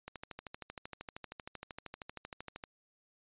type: click train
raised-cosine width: 0.3 ms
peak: -27 dBFS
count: 34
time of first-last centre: 0.08-2.638 s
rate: 12.9 Hz
effects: resampled to 8000 Hz